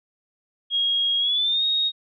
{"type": "tone with pitch glide", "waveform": "sine", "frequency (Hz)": [3278, 3744], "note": ["G#7", "A#7"], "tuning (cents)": [-23, 7], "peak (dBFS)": -19, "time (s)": [0.7, 1.92], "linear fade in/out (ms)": 50, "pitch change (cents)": 230, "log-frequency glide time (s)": [1.19, 1.64], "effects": []}